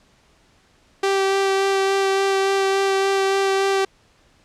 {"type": "tone with vibrato", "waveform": "sawtooth", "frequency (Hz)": 389.6, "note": "G4", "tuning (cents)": -11, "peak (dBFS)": -13, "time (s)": [1.03, 3.85], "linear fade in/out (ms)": 5, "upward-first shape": "sine", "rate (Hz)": 3.5, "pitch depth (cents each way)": 11, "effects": ["pink hiss -57 dBFS RMS until 4.44 s", "low-pass 7000 Hz 12 dB/octave"]}